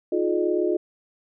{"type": "tone cluster", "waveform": "sine", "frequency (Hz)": [317.9, 355.7, 424.1, 606], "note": ["D#4", "F4", "G#4", "D#5"], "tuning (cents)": [37, 32, 36, -46], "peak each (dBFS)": [-28, -22, -27, -29], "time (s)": [0.12, 0.77], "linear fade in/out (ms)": 5, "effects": []}